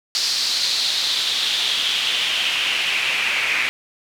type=noise with band-pass filter sweep; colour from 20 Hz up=pink; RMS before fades=-21 dBFS; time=0.15-3.69 s; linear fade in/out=0 ms; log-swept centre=4700 to 2300 Hz; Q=3.9; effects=none